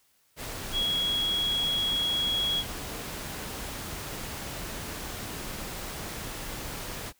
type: tone in noise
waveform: sine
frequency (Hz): 3322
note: G#7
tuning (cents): 0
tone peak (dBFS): -25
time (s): 0.72-2.64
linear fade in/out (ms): 50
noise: pink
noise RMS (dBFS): -37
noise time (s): 0.36-7.13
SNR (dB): +9
effects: white hiss -67 dBFS RMS until 7.19 s